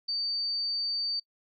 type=tone; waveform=sine; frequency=4600 Hz; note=D8; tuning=37 cents flat; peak=-28 dBFS; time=0.08-1.2 s; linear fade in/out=10 ms; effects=noise-tail reverb RT60 0.1 s tail -22 dB re dry